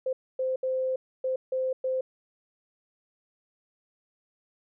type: tone bursts at uneven times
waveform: sine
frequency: 519 Hz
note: C5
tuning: 14 cents flat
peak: -25 dBFS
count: 6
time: 0.06-0.13 / 0.39-0.56 / 0.63-0.96 / 1.24-1.36 / 1.52-1.73 / 1.84-2.01 s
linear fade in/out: 5 ms
effects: none